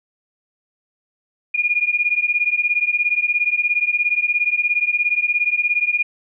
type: beating tone pair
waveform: sine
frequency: 2425 / 2442 Hz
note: D#7 / D#7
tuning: -45 / -33 cents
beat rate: 17 Hz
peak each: -19 dBFS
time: 1.54-6.03 s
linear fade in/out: 10 ms
effects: none